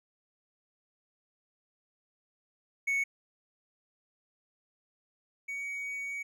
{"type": "tone pair in turn", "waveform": "triangle", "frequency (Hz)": [2217, 2249], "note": ["C#7", "C#7"], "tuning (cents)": [0, 24], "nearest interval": "unison", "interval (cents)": 24, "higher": "second", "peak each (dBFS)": [-25, -33], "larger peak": "first", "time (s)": [[2.87, 3.04], [5.48, 6.23]], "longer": "second", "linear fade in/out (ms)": 10, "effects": []}